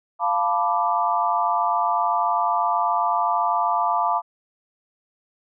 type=chord; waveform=sine; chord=B half-diminished seventh; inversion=second; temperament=equal; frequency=698.5 / 880 / 987.8 / 1174.7 Hz; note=F5 / A5 / B5 / D6; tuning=0 / 0 / 0 / 0 cents; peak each=-24 dBFS; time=0.19-4.22 s; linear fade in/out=50 ms; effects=none